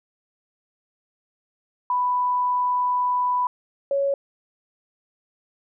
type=tone pair in turn; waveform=sine; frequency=991 / 556.2 Hz; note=B5 / C#5; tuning=+6 / +6 cents; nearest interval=minor seventh; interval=1000 cents; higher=first; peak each=-19 dBFS; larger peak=neither; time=1.9-3.47 / 3.91-4.14 s; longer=first; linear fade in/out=2 ms; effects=none